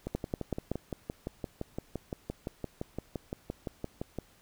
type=two click trains; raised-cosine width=2 ms; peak=-21 / -17 dBFS; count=25 / 4; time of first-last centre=0.07-4.187 / 0.15-0.716 s; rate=5.83 / 5.3 Hz; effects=pink hiss -62 dBFS RMS until 4.41 s